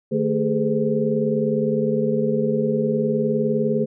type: tone cluster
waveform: sine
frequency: 151.9 / 221.9 / 409.7 / 429.4 / 509 Hz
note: D#3 / A3 / G#4 / A4 / C5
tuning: -41 / +15 / -24 / -42 / -48 cents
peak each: -27 / -22 / -24 / -26 / -25 dBFS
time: 0.11-3.86 s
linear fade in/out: 20 ms
effects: none